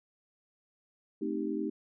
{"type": "chord", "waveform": "sine", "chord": "A half-diminished seventh", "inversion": "none", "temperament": "equal", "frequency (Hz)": [220, 261.6, 311.1, 392], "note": ["A3", "C4", "Eb4", "G4"], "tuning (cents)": [0, 0, 0, 0], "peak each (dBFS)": [-37, -38, -34, -37], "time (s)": [1.21, 1.7], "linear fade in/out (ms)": 10, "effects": []}